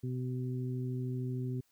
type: harmonic tone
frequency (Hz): 126.7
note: B2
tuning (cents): +45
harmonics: 1 / 2 / 3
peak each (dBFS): -34 / -40 / -44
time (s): 0.03-1.61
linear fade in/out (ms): 10
effects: white hiss -73 dBFS RMS until 1.71 s